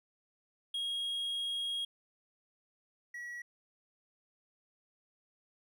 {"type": "tone pair in turn", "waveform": "triangle", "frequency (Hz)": [3277, 1926.2], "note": ["G#7", "B6"], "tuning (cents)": [-24, -44], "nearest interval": "major sixth", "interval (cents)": 920, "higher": "first", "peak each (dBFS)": [-32, -39], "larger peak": "first", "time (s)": [[0.74, 1.85], [3.14, 3.42]], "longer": "first", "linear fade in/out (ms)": 5, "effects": []}